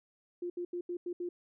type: tone bursts at uneven times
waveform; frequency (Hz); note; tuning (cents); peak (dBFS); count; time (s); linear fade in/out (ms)
sine; 351.7; F4; +12; -34; 6; 0.42-0.5 / 0.57-0.65 / 0.73-0.81 / 0.89-0.97 / 1.06-1.13 / 1.2-1.29; 5
effects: none